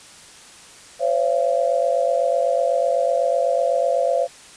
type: tone cluster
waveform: sine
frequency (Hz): 516 / 564 / 682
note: C5 / C#5 / F5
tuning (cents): -24 / +30 / -41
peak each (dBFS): -21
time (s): 0.99-4.28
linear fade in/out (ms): 50
effects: white hiss -44 dBFS RMS until 4.56 s + resampled to 22050 Hz